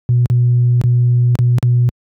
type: tone with dropouts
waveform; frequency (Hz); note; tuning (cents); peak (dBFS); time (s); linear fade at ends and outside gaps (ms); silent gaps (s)
sine; 121.7; B2; -25; -7; 0.09-1.89; 0; 0.258-0.3 / 0.814-0.838 / 1.354-1.389 / 1.584-1.628
effects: tanh soft clip ceiling -4 dBFS + high-pass 80 Hz 12 dB/octave